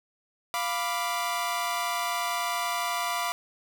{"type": "chord", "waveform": "sawtooth", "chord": "B diminished", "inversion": "second", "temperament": "equal", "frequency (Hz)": [698.5, 987.8, 1174.7], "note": ["F5", "B5", "D6"], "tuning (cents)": [0, 0, 0], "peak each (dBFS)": -28, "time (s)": [0.54, 3.32], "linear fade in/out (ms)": 0, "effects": []}